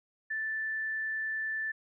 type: tone with frequency modulation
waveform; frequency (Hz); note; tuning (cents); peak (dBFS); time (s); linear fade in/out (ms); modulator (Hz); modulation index
sine; 1760; A6; 0; -31; 0.3-1.72; 10; 30; 0.31
effects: none